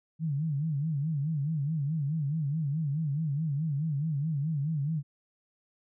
sine tone with vibrato, 150 Hz, D3, 37 cents sharp, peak -27 dBFS, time 0.19-5.03 s, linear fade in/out 50 ms, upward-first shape sine, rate 4.7 Hz, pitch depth 150 cents each way, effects none

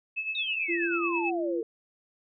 sine tone with tremolo, 2600 Hz, E7, 24 cents flat, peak -27 dBFS, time 0.16-1.31 s, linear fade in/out 20 ms, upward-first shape sine, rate 9.2 Hz, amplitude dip 65%
sine exponential sweep, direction down, 3814 to 440 Hz, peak -31 dBFS, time 0.35-1.63 s, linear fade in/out 2 ms
sine tone, 341.1 Hz, F4, 41 cents flat, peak -28 dBFS, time 0.68-1.62 s, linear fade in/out 20 ms
effects none

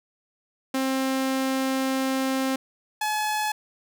sawtooth tone pair in turn, 265 / 852.1 Hz, C4 / G#5, +22 / +44 cents, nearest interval octave + minor sixth, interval 2022 cents, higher second, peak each -19 / -20 dBFS, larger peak first, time 0.74-2.56 / 3.01-3.52 s, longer first, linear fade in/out 5 ms, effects none

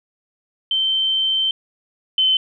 sine tone pair in turn, 3107 / 3064 Hz, G7 / G7, -16 / -40 cents, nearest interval unison, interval 24 cents, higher first, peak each -16 / -13 dBFS, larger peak second, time 0.71-1.51 / 2.18-2.37 s, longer first, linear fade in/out 2 ms, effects none

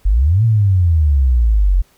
sine exponential two-way sweep, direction up then down, 43.65 to 116.54 to 43.65 Hz, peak -9 dBFS, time 0.05-1.82 s, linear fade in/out 10 ms, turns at 0.44 s, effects pink hiss -54 dBFS RMS until 1.97 s

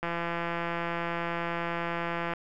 click train, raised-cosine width 0.5 ms, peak -17 dBFS, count 393, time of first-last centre 0.03-2.336 s, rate 170 Hz, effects none

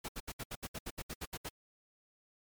pink noise bursts, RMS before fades -41 dBFS, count 13, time 0.04-1.491 s, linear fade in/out 10 ms, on 47 ms, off 70 ms, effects MP3 96 kbps

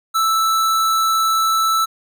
square tone, 1318.5 Hz, E6, in tune, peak -15 dBFS, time 0.14-1.86 s, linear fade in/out 20 ms, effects none

